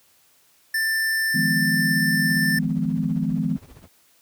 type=tone; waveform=square; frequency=1777 Hz; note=A6; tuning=17 cents sharp; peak=-21 dBFS; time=0.74-2.59 s; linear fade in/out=5 ms
type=chord; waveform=sine; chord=F half-diminished seventh; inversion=third; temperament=just; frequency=157.15 / 174.61 / 209.5 / 251.4 Hz; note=Eb3 / F3 / Ab3 / Cb4; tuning=+18 / 0 / +15 / +31 cents; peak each=-26 dBFS; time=1.34-3.57 s; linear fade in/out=10 ms
type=noise with tremolo; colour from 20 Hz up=brown; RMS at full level=-39 dBFS; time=2.29-3.88 s; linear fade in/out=5 ms; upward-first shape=sine; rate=15 Hz; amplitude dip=80%
effects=white hiss -59 dBFS RMS until 4.21 s + high-pass 60 Hz 12 dB/octave